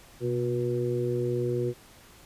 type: harmonic tone with a mistuned harmonic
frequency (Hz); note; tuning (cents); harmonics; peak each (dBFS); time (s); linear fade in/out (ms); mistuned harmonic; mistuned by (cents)
121.1; B2; -34; 1 / 2 / 3 / 4; -30 / -37 / -28 / -33; 0.2-1.74; 50; 1; +62
effects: pink hiss -53 dBFS RMS until 2.25 s + resampled to 32000 Hz